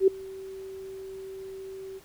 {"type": "tone with ADSR envelope", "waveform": "sine", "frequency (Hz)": 383.7, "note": "G4", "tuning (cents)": -37, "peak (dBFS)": -13, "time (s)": [0, 2], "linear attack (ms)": 76, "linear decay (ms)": 6, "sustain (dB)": -24, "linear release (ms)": 28, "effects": ["pink hiss -55 dBFS RMS until 2.04 s"]}